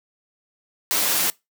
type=noise with comb filter; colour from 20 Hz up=white; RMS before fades=-21 dBFS; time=0.91-1.3 s; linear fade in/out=0 ms; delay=8 ms; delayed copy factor=-0.75; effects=noise-tail reverb RT60 0.2 s tail -23 dB re dry + high-pass 200 Hz 12 dB/octave